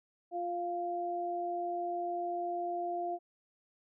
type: tone pair together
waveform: sine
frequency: 350.5 / 697 Hz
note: F4 / F5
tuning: +6 / -4 cents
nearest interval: octave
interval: 1190 cents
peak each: -38 / -34 dBFS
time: 0.31-3.19 s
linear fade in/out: 50 ms
effects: none